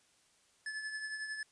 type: tone with tremolo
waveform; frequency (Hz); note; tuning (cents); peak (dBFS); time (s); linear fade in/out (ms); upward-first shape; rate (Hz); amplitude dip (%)
square; 1729; A6; -31; -37; 0.66-1.43; 2; triangle; 11; 55
effects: white hiss -69 dBFS RMS until 1.51 s + resampled to 22050 Hz